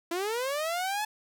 sawtooth linear sweep, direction up, 330 to 866 Hz, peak -25 dBFS, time 0.11-1.05 s, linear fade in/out 5 ms, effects none

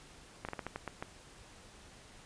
slowing click train, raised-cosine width 0.5 ms, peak -23 dBFS, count 8, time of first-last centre 0.45-1.025 s, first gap 37 ms, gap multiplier 1.26, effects pink hiss -56 dBFS RMS until 2.25 s + resampled to 22050 Hz

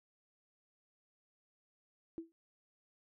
sine tone with exponential decay, 329.6 Hz, E4, in tune, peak -36 dBFS, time 2.18-2.32 s, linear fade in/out 0 ms, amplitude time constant 29 ms, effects none

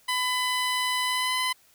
15% pulse tone with pitch glide, 1003 to 1014.7 Hz, B5 to B5, +26 to +47 cents, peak -18 dBFS, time 0.08-1.53 s, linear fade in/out 10 ms, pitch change +21 cents, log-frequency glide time 1.04-1.39 s, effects white hiss -60 dBFS RMS until 1.74 s

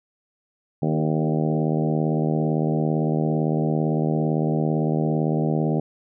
harmonic tone with a mistuned harmonic, 77.78 Hz, D#2, in tune, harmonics 2 / 3 / 4 / 5 / 6 / 7 / 8 / 9 / 10, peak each -22 / -26 / -28 / -30 / -32 / -33 / -34 / -35 / -36 dBFS, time 0.82-5.8 s, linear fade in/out 5 ms, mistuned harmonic 5, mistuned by +15 cents, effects none

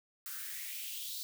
blue noise with high-pass filter sweep, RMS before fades -42 dBFS, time 0.26-1.23 s, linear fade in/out 0 ms, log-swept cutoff 1300 to 4200 Hz, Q 3.8, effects none

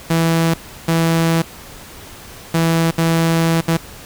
sawtooth tone bursts at uneven times, 164.81 Hz, E3, in tune, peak -9 dBFS, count 5, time 0.1-0.54 / 0.88-1.42 / 2.54-2.91 / 2.98-3.61 / 3.68-3.77 s, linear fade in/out 5 ms, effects pink hiss -37 dBFS RMS until 4.05 s

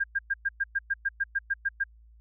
sine tone bursts, 1607 Hz, G6, 43 cents sharp, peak -23 dBFS, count 13, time 0-1.84 s, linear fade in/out 10 ms, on 40 ms, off 110 ms, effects added 56 Hz sine -52 dBFS peak until 2.2 s

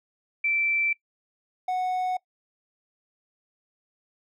sine / triangle tone pair in turn, 2335 / 737 Hz, D7 / F#5, -11 / -7 cents, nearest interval octave + minor sixth, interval 1996 cents, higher first, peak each -22 dBFS, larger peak neither, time 0.44-0.93 / 1.68-2.17 s, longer neither, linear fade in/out 5 ms, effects noise-tail reverb RT60 0.1 s tail -22 dB re dry

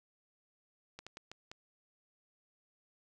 slowing click train, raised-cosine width 0.2 ms, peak -29 dBFS, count 5, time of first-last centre 0.99-1.515 s, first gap 76 ms, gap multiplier 1.38, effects none

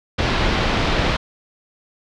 pink low-pass noise, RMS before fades -19 dBFS, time 0.18-1.17 s, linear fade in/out 10 ms, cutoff 4300 Hz, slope 24 dB/octave, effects none

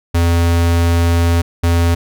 square tone bursts at uneven times, 85 Hz, F2, 46 cents flat, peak -11 dBFS, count 2, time 0.14-1.42 / 1.63-1.95 s, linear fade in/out 10 ms, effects none

